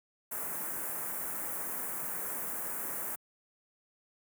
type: band-stop noise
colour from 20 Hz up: white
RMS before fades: -37 dBFS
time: 0.31-3.16 s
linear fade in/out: 10 ms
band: 1800 to 8900 Hz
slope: 24 dB/octave
effects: high-pass 150 Hz 12 dB/octave